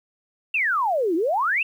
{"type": "exponential two-way sweep", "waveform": "sine", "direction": "down then up", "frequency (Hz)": [2794, 311.7, 2794], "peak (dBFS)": -19, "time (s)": [0.54, 1.63], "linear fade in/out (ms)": 5, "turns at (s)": 1.15, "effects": ["9-bit"]}